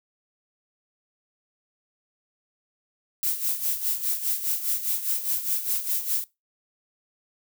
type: noise with tremolo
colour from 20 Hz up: violet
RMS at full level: -24 dBFS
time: 3.23-6.24 s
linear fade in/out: 0 ms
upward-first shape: sine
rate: 4.9 Hz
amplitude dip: 70%
effects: noise-tail reverb RT60 0.2 s tail -19 dB re dry